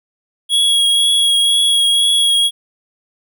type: tone with vibrato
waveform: square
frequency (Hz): 3322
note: G#7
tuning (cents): 0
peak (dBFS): -11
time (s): 0.49-2.51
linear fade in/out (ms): 50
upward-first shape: triangle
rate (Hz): 2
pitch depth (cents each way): 18
effects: none